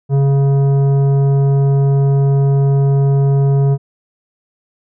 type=tone with tanh clipping; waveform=triangle; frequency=138.59 Hz; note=C#3; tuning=in tune; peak=-11 dBFS; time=0.09-3.78 s; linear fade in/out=50 ms; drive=15 dB; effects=none